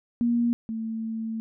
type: tone pair in turn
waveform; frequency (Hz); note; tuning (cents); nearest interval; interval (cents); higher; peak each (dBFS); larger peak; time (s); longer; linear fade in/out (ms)
sine; 236.9 / 223.6; A#3 / A3; +28 / +28; minor second; 100; first; -20 / -28; first; 0.21-0.53 / 0.69-1.4; second; 0
effects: none